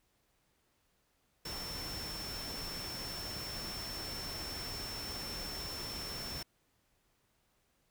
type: tone in noise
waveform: sine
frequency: 5390 Hz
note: E8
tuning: 38 cents sharp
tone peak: -42 dBFS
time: 1.45-6.43 s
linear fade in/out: 5 ms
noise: pink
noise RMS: -44 dBFS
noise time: 1.45-6.43 s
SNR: -1 dB
effects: pink hiss -75 dBFS RMS until 7.9 s